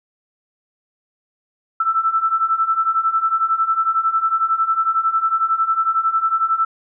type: beating tone pair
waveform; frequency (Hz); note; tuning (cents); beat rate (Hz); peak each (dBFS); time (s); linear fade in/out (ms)
sine; 1318.5 / 1329.5; E6 / E6; 0 / +14; 11; -20 / -17; 1.8-6.65; 5
effects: none